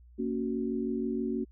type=chord; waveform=sine; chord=F# major; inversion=first; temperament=just; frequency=231.2 / 277.5 / 370 Hz; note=A#3 / C#4 / F#4; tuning=-14 / +2 / 0 cents; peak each=-32 / -34 / -34 dBFS; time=0.18-1.45 s; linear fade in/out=20 ms; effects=added 60 Hz sine -52 dBFS peak until 1.51 s